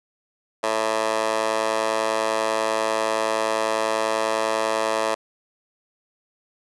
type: tone with high-pass filter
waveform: 15% pulse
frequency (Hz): 110.2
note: A2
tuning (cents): +3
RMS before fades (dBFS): -23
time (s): 0.63-5.15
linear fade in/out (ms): 10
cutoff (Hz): 670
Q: 5.2
effects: resampled to 24000 Hz